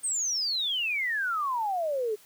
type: exponential sweep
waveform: sine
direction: down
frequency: 8710 to 410 Hz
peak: -26 dBFS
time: 0.03-2.16 s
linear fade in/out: 20 ms
effects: white hiss -56 dBFS RMS until 2.25 s + high-pass 100 Hz 12 dB/octave